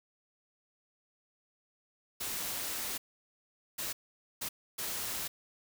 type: noise bursts at uneven times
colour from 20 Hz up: white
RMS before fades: -37 dBFS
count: 4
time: 2.2-2.98 / 3.78-3.93 / 4.41-4.49 / 4.78-5.28 s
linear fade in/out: 10 ms
effects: none